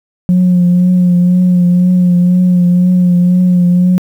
sine tone with vibrato, 179.1 Hz, F3, 44 cents sharp, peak -4 dBFS, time 0.29-3.98 s, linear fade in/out 0 ms, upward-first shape triangle, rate 2 Hz, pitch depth 32 cents each way, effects tanh soft clip ceiling -3 dBFS + 7-bit

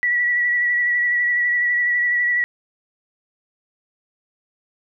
sine tone with vibrato, 1942 Hz, B6, 30 cents flat, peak -16 dBFS, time 0.03-2.44 s, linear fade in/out 0 ms, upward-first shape sine, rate 12 Hz, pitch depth 23 cents each way, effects none

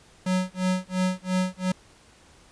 square tone with tremolo, 184.8 Hz, F#3, 2 cents flat, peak -21 dBFS, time 0.26-1.72 s, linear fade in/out 5 ms, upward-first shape sine, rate 2.9 Hz, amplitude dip 100%, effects pink hiss -55 dBFS RMS until 2.51 s + resampled to 22050 Hz

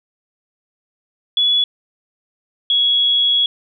sine tone pair in turn, 3400 / 3344 Hz, G#7 / G#7, +40 / +11 cents, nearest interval unison, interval 29 cents, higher first, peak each -12 dBFS, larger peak neither, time 1.37-1.64 / 2.7-3.46 s, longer second, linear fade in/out 2 ms, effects none

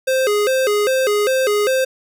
square tone with vibrato, 466.2 Hz, A#4, in tune, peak -15 dBFS, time 0.07-1.85 s, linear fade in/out 10 ms, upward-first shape square, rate 2.5 Hz, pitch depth 200 cents each way, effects none

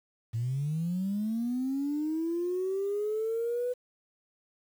sine linear sweep, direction up, 109.7 to 500 Hz, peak -27 dBFS, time 0.33-3.74 s, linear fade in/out 20 ms, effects tanh soft clip ceiling -24 dBFS + 9-bit

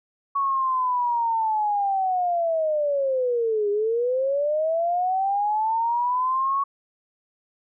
sine linear two-way sweep, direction down then up, 1117 to 404.1 to 1117 Hz, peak -20 dBFS, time 0.35-6.64 s, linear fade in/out 10 ms, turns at 3.7 s, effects none

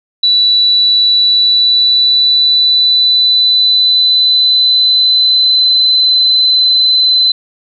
sine tone with pitch glide, 3951 to 4039 Hz, B7 to B7, 0 to +38 cents, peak -6 dBFS, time 0.23-7.32 s, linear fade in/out 5 ms, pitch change +38 cents, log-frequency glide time 1.24-5.63 s, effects none

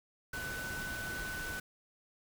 sine tone in noise, 1500 Hz, F#6, 23 cents sharp, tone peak -39 dBFS, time 0.33-1.6 s, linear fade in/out 5 ms, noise pink, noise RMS -43 dBFS, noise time 0.33-1.6 s, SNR +1 dB, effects none

